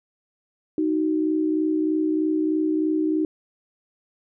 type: tone pair together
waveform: sine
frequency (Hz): 311.1 / 374.3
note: D#4 / F#4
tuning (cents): 0 / +20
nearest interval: minor third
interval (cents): 320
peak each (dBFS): -20 / -27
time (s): 0.78-3.25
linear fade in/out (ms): 2
effects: none